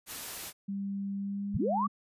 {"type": "noise", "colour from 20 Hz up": "white", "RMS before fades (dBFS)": -40, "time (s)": [0.06, 0.53], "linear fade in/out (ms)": 50}
{"type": "tone with pitch glide", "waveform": "sine", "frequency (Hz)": [198.1, 203.9], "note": ["G3", "G#3"], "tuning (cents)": [18, -32], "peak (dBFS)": -32, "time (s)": [0.68, 1.88], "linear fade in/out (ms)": 10, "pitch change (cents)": 50, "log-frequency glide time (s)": [1.17, 1.73]}
{"type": "linear sweep", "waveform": "sine", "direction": "up", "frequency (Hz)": [45.75, 1197], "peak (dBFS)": -27, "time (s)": [1.54, 1.87], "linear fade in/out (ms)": 10}
{"effects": ["resampled to 32000 Hz"]}